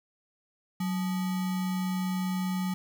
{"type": "tone with sample-and-hold", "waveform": "sine", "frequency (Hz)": 185, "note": "F#3", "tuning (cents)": 0, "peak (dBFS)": -27, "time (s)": [0.8, 2.74], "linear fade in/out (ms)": 5, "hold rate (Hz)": 1050, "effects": []}